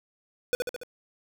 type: tone with echo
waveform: square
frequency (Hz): 493.9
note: B4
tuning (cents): 0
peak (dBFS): -22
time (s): 0.53-0.55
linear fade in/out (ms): 0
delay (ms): 71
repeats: 4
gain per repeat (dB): -4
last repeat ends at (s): 0.834
effects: none